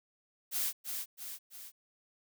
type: noise with echo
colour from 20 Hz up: blue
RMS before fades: -33 dBFS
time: 0.51-0.73 s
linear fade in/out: 50 ms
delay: 330 ms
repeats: 3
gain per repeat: -5 dB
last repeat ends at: 1.72 s
effects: none